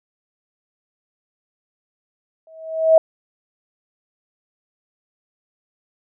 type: tone with exponential growth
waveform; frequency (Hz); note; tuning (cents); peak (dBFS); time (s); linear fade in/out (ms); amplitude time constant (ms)
sine; 643; E5; -43; -5; 2.47-2.98; 2; 110
effects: none